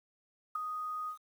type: tone with ADSR envelope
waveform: sine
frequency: 1244.5 Hz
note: D#6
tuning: in tune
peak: -27 dBFS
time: 0.55-1.18 s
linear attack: 8 ms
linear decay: 3 ms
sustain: -8 dB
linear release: 96 ms
effects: 10-bit